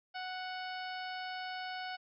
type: harmonic tone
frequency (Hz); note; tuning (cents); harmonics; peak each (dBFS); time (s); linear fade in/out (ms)
740; F#5; 0; 1 / 2 / 3 / 4 / 5 / 6 / 7; -41 / -44 / -49 / -49 / -55 / -51 / -54; 0.14-1.97; 20
effects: none